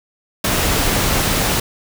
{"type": "noise", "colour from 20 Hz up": "pink", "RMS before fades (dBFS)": -17, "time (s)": [0.44, 1.6], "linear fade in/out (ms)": 5, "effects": []}